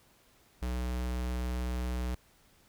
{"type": "tone", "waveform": "square", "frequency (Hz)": 61.74, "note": "B1", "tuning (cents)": 0, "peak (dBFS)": -32, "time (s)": [0.62, 2.15], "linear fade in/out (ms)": 5, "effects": ["pink hiss -64 dBFS RMS until 2.68 s"]}